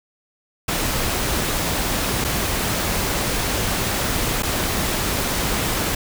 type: noise with dropouts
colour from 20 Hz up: pink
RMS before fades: -22 dBFS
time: 0.68-5.95 s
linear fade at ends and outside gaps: 5 ms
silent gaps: 2.243-2.246 / 4.424-4.431 s
effects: none